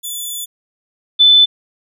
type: tone pair in turn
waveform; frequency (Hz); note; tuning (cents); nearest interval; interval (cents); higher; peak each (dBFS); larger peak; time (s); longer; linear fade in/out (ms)
10% pulse / sine; 3475 / 3511; A7 / A7; -22 / -4; unison; 18; second; -15 / -5; second; 0.03-0.46 / 1.19-1.46; first; 20
effects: none